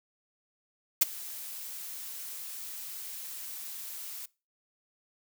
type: noise with ADSR envelope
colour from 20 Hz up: blue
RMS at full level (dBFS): -19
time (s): 1.01-4.26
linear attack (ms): 11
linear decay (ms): 17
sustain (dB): -22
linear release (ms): 8
effects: noise-tail reverb RT60 0.3 s tail -22 dB re dry